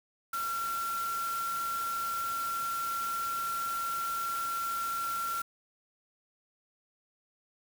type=tone in noise; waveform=sine; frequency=1365 Hz; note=F6; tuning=40 cents flat; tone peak=-31 dBFS; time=0.33-5.42 s; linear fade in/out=5 ms; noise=white; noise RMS=-42 dBFS; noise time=0.33-5.42 s; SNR=+8 dB; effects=none